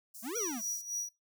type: high-pass noise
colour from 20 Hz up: white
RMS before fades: -48 dBFS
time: 0.14-0.82 s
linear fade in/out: 10 ms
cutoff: 5200 Hz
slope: 48 dB/octave
type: exponential two-way sweep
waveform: square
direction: up then down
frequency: 203.3 to 493.2 to 203.3 Hz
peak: -37 dBFS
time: 0.22-0.62 s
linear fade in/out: 50 ms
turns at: 0.37 s
type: tone with tremolo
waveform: square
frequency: 5800 Hz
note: F#8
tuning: 35 cents flat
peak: -32 dBFS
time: 0.35-1.09 s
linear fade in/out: 5 ms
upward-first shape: sine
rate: 3.6 Hz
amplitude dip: 75%
effects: noise-tail reverb RT60 0.2 s tail -23 dB re dry